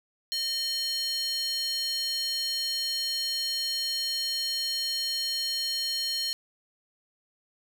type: tone with high-pass filter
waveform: square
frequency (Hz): 612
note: D#5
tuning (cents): -29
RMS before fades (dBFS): -30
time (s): 0.32-6.33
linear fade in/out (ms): 0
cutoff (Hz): 3900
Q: 7.3
effects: none